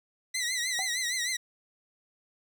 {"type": "tone with vibrato", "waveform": "15% pulse", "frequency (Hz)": 1979, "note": "B6", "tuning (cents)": 3, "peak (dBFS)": -22, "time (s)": [0.34, 1.37], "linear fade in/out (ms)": 10, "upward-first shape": "triangle", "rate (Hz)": 6.5, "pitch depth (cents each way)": 110}
{"type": "tone with exponential decay", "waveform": "sine", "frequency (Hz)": 765, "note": "G5", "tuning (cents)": -42, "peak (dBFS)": -30, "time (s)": [0.79, 0.93], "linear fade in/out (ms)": 0, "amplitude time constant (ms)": 30}
{"effects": []}